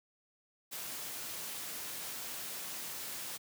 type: noise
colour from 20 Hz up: white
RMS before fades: -42 dBFS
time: 0.71-3.38 s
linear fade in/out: 20 ms
effects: high-pass 100 Hz 12 dB/octave